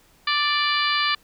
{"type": "harmonic tone", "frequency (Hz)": 587.3, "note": "D5", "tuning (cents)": 0, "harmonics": [2, 3, 4, 5, 6, 7, 8], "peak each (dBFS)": [-24, -26, -27, -28, -29, -29, -30], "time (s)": [0.27, 1.15], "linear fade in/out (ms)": 5, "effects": ["pink hiss -57 dBFS RMS until 1.23 s"]}